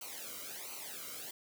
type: noise with flanger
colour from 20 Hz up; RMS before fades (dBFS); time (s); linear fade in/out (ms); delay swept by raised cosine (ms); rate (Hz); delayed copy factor
white; -45; 0.01-1.31; 5; 0.57 to 1.17; 1.4; -0.85
effects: none